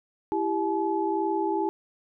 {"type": "tone cluster", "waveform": "sine", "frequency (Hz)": [332.3, 394.6, 857], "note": ["E4", "G4", "A5"], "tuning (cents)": [14, 11, -46], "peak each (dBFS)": -28, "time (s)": [0.32, 1.69], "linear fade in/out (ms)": 0, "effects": []}